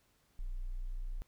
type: tone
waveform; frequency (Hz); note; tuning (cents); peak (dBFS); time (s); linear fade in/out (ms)
sine; 30.36; B0; -29; -35; 0.39-1.22; 0
effects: tanh soft clip ceiling -31 dBFS + pink hiss -72 dBFS RMS until 1.27 s